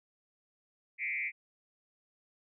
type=tone with frequency modulation; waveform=sine; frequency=2217 Hz; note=C#7; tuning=in tune; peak=-32 dBFS; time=0.98-1.32 s; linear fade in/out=50 ms; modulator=145 Hz; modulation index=1.5; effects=none